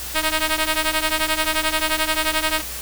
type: ring-modulated tone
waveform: 5% pulse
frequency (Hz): 314.3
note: D#4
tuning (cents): +18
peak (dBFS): -5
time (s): 0.14-2.62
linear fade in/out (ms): 20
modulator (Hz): 320
effects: added 60 Hz sine -37 dBFS peak until 2.81 s + white hiss -31 dBFS RMS until 2.81 s